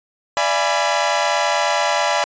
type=chord; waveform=sawtooth; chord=E dominant seventh; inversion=third; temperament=equal with one note detuned; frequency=587.3 / 676.6 / 830.6 / 987.8 Hz; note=D5 / E5 / G#5 / B5; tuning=0 / +45 / 0 / 0 cents; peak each=-18 dBFS; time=0.37-2.24 s; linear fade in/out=0 ms; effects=resampled to 16000 Hz